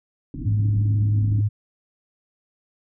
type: low-pass noise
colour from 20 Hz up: white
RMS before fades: -32 dBFS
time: 0.34-1.41 s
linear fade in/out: 2 ms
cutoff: 310 Hz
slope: 96 dB/octave
type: tone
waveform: sine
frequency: 104.8 Hz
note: G#2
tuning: 16 cents sharp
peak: -17 dBFS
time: 0.45-1.49 s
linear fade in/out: 20 ms
effects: none